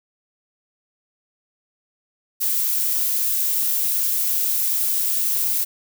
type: noise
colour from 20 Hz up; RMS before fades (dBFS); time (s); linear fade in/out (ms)
violet; -21; 2.4-5.65; 20
effects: none